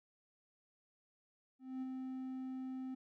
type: tone with ADSR envelope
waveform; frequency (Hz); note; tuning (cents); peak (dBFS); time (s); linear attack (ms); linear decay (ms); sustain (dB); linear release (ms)
triangle; 260; C4; -11; -36; 1.59-2.95; 230; 26; -3; 10
effects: none